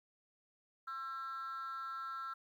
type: tone with frequency modulation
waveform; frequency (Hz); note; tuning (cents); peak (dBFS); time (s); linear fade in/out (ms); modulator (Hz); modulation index
sine; 1341; E6; +29; -38; 0.87-2.34; 10; 276; 0.51
effects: tanh soft clip ceiling -39 dBFS + 12-bit